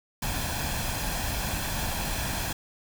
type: noise with comb filter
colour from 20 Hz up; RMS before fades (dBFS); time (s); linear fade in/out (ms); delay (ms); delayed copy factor
pink; -30; 0.22-2.53; 5; 1.2; +0.55
effects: none